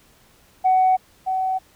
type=tone pair in turn; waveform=sine; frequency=748 / 754.1 Hz; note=F#5 / F#5; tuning=+19 / +33 cents; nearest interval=unison; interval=14 cents; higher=second; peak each=-12 / -19 dBFS; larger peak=first; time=0.64-0.97 / 1.26-1.59 s; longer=neither; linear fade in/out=20 ms; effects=tanh soft clip ceiling -10 dBFS + pink hiss -55 dBFS RMS until 1.75 s